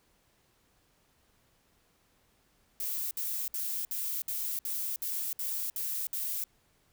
violet noise bursts, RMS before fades -34 dBFS, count 10, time 2.8-6.44 s, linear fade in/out 2 ms, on 310 ms, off 60 ms, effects pink hiss -69 dBFS RMS until 6.92 s

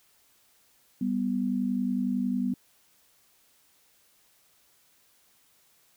sine tone pair together, 195.96 / 246.9 Hz, G3 / B3, 0 / 0 cents, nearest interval major third, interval 400 cents, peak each -29 / -27 dBFS, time 1.01-2.54 s, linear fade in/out 5 ms, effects white hiss -64 dBFS RMS until 5.96 s

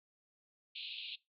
pink band-pass noise, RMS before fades -45 dBFS, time 0.75-1.16 s, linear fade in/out 10 ms, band 2500 to 4200 Hz, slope 96 dB/octave, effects noise-tail reverb RT60 0.2 s tail -21 dB re dry

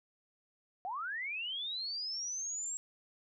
sine linear sweep, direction up, 698.5 to 7620 Hz, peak -36 dBFS, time 0.85-2.77 s, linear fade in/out 0 ms, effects none

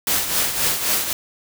white noise with tremolo, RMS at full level -18 dBFS, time 0.07-1.13 s, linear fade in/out 2 ms, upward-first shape triangle, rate 3.8 Hz, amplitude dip 65%, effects none

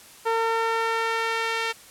sawtooth tone with band-pass filter sweep, 453.9 Hz, A#4, 46 cents flat, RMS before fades -25 dBFS, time 0.25-1.73 s, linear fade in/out 20 ms, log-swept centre 940 to 2500 Hz, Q 0.96, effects white hiss -48 dBFS RMS until 1.9 s + low-pass 12000 Hz 12 dB/octave

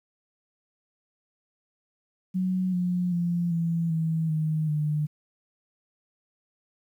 sine tone with pitch steps, 185 / 178.8 / 172.81 / 167.02 / 161.42 / 156.02 / 150.79 Hz, F#3 / F3 / F3 / E3 / E3 / D#3 / D3, 0 / +41 / -18 / +23 / -36 / +5 / +46 cents, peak -23 dBFS, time 2.34-5.07 s, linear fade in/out 20 ms, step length 390 ms, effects 10-bit

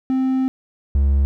triangle tone pair in turn, 261.6 / 69.29 Hz, C4 / C#2, 0 / 0 cents, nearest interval octave + major seventh, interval 2300 cents, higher first, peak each -14 / -11 dBFS, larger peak second, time 0.1-0.48 / 0.95-1.25 s, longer first, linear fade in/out 0 ms, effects none

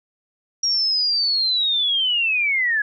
sine linear sweep, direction down, 5640 to 1658 Hz, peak -17 dBFS, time 0.63-2.82 s, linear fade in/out 5 ms, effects none

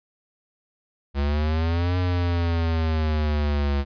square exponential two-way sweep, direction up then down, 69.3 to 91 to 69.6 Hz, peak -21 dBFS, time 1.14-3.85 s, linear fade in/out 50 ms, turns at 1.97 s, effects resampled to 11025 Hz

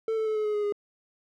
triangle tone with pitch steps, 445.3 / 439.4 / 433.6 / 427.9 / 422.3 / 416.7 / 411.2 Hz, A4 / A4 / A4 / A4 / G#4 / G#4 / G#4, +21 / -2 / -25 / -48 / +29 / +6 / -17 cents, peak -23 dBFS, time 0.08-0.724 s, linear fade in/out 2 ms, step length 92 ms, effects none

